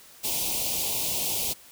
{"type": "band-stop noise", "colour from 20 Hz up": "white", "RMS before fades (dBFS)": -28, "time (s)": [0.23, 1.54], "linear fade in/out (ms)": 20, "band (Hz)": [970, 2400], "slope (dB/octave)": 48, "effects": ["white hiss -51 dBFS RMS until 1.71 s"]}